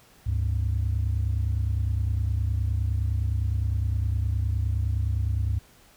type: tone pair together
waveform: sine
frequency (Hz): 71.77 / 101.5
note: D2 / G#2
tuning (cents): -39 / -39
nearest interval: tritone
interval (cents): 600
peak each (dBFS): -24 / -24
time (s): 0.26-5.59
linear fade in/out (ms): 10
effects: tanh soft clip ceiling -18 dBFS + pink hiss -56 dBFS RMS until 5.96 s